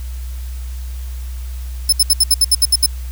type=tone bursts; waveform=20% pulse; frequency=5250 Hz; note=E8; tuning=8 cents flat; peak=-3 dBFS; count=10; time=1.89-2.862 s; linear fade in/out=5 ms; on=36 ms; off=68 ms; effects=added 62 Hz sine -23 dBFS peak until 3.11 s + white hiss -42 dBFS RMS until 3.11 s